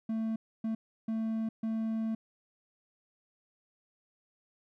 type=tone bursts at uneven times; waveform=triangle; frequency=222.6 Hz; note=A3; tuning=20 cents sharp; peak=-28 dBFS; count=4; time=0.09-0.36 / 0.64-0.75 / 1.08-1.49 / 1.63-2.15 s; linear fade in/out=5 ms; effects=none